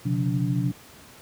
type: tone cluster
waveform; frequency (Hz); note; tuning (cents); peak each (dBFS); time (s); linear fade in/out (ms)
sine; 128.1 / 141.2 / 178.6 / 288.9; C3 / C#3 / F3 / D4; -36 / +32 / +39 / -28; -24 / -29 / -27 / -30; 0.05-0.72; 10
effects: pink hiss -48 dBFS RMS until 1.21 s + high-pass 80 Hz 12 dB/octave